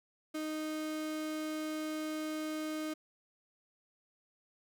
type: tone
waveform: 35% pulse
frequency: 310 Hz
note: D#4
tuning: 6 cents flat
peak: -34 dBFS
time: 0.34-2.94 s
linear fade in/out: 10 ms
effects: none